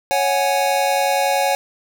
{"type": "chord", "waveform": "square", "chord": "C# suspended fourth", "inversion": "none", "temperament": "equal", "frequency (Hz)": [554.4, 740, 830.6], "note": ["C#5", "F#5", "G#5"], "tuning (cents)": [0, 0, 0], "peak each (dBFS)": -21, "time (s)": [0.11, 1.55], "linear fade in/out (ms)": 0, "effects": []}